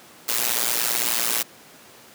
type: noise with amplitude modulation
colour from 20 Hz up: white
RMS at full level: -19 dBFS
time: 0.28-1.43 s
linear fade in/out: 10 ms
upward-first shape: sine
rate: 118 Hz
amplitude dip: 95%
effects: pink hiss -47 dBFS RMS until 2.14 s + high-pass 200 Hz 12 dB/octave